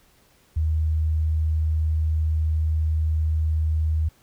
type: tone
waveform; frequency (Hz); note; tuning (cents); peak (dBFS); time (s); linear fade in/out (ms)
sine; 78.5; D#2; +16; -19; 0.56-4.09; 10
effects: pink hiss -59 dBFS RMS until 4.22 s